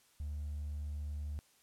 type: tone with hard clipping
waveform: triangle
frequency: 73.8 Hz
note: D2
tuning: 9 cents sharp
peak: -37 dBFS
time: 0.2-1.39 s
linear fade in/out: 0 ms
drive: 2 dB
effects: white hiss -68 dBFS RMS until 1.62 s + low-pass 12000 Hz 12 dB/octave